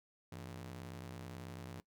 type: ring-modulated tone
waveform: sawtooth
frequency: 127.5 Hz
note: C3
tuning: 44 cents flat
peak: -39 dBFS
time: 0.32-1.8 s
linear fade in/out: 0 ms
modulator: 34.6 Hz
effects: noise-tail reverb RT60 0.1 s tail -21 dB re dry